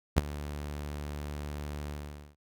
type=tone with ADSR envelope; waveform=sawtooth; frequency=73.42 Hz; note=D2; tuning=in tune; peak=-14 dBFS; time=0.16-2.36 s; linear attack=21 ms; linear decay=17 ms; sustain=-18 dB; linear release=470 ms; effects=none

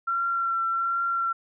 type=tone with vibrato; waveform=sine; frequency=1362 Hz; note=F6; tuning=44 cents flat; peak=-23 dBFS; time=0.07-1.33 s; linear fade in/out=10 ms; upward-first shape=triangle; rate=1.3 Hz; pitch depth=19 cents each way; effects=none

